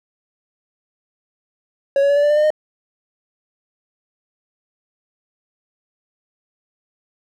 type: tone with pitch steps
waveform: triangle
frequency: 554.4 / 562.5 / 570.6 / 578.9 / 587.4 / 595.9 / 604.6 / 613.4 Hz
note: C#5 / C#5 / C#5 / D5 / D5 / D5 / D#5 / D#5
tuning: 0 / +25 / +50 / -25 / 0 / +25 / -50 / -25 cents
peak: -10 dBFS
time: 1.96-2.504 s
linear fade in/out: 2 ms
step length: 68 ms
effects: none